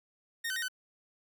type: tone with pitch steps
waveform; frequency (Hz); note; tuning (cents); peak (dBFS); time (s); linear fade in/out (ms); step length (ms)
sawtooth; 1846 / 1525 / 1858 / 1508; A#6 / G6 / A#6 / F#6; -17 / -48 / -6 / +32; -29; 0.44-0.684; 10; 61
effects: none